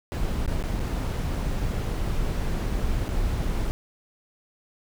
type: noise with dropouts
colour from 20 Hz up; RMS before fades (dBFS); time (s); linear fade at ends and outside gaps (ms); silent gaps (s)
brown; -26; 0.12-3.71; 0; 0.462-0.477 / 0.625-0.639 / 0.796-0.801 / 3.083-3.09
effects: none